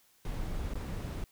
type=noise with dropouts; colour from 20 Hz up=brown; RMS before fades=-36 dBFS; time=0.25-1.24 s; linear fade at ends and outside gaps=1 ms; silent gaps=0.736-0.754 s; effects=white hiss -66 dBFS RMS until 1.31 s